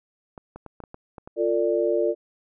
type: clicks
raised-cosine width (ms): 1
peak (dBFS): -25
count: 8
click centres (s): 0.378 / 0.56 / 0.663 / 0.803 / 0.838 / 0.944 / 1.182 / 1.275
type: chord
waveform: sine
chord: D minor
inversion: first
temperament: equal with one note detuned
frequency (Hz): 349.2 / 451.6 / 587.3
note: F4 / A4 / D5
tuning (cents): 0 / +45 / 0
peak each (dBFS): -24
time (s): 1.36-2.15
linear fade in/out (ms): 50
effects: none